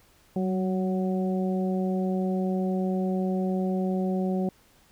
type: harmonic tone with a mistuned harmonic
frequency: 185.8 Hz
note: F#3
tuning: 7 cents sharp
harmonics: 1 / 2 / 3 / 4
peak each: -25 / -31 / -35 / -37 dBFS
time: 0.36-4.49 s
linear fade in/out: 2 ms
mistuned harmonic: 1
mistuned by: +26 cents
effects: pink hiss -60 dBFS RMS until 4.91 s